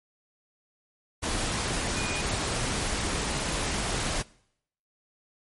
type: tone in noise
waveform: sine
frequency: 2454 Hz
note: D#7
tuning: 25 cents flat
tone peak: -34 dBFS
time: 1.95-2.22 s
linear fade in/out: 20 ms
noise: pink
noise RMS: -29 dBFS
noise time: 1.22-4.23 s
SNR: -8 dB
effects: noise-tail reverb RT60 0.7 s tail -22 dB re dry + MP3 48 kbps